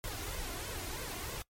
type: noise with flanger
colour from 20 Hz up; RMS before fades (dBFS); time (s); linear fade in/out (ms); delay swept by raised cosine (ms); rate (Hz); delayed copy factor
pink; -40; 0.04-1.42; 0; 1.9 to 2.9; 3.1; +0.6
effects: noise-tail reverb RT60 0.1 s tail -21 dB re dry + MP3 64 kbps